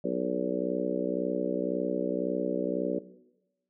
harmonic tone with a mistuned harmonic, 61.9 Hz, B1, 5 cents sharp, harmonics 3 / 4 / 5 / 6 / 7 / 8 / 9, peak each -35 / -35 / -35 / -35 / -35 / -35 / -35 dBFS, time 0.04-2.99 s, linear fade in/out 5 ms, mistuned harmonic 9, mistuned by +33 cents, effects noise-tail reverb RT60 1.0 s tail -17 dB re dry

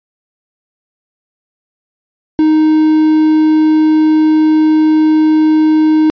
triangle tone with quantisation, 311.1 Hz, D#4, in tune, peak -4 dBFS, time 2.39-6.1 s, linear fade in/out 0 ms, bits 4, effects resampled to 11025 Hz

